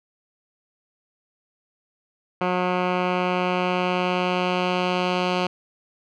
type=tone with low-pass filter sweep; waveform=10% pulse; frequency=181 Hz; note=F#3; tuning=38 cents flat; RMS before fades=-23 dBFS; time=2.41-5.47 s; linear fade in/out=5 ms; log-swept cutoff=2000 to 3600 Hz; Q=1.6; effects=none